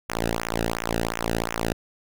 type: tone with flanger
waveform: sawtooth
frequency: 56.8 Hz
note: A#1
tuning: 44 cents flat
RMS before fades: -27 dBFS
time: 0.09-1.73 s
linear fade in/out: 5 ms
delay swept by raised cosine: 0.22 to 0.94 ms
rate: 2.8 Hz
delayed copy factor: -1
effects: none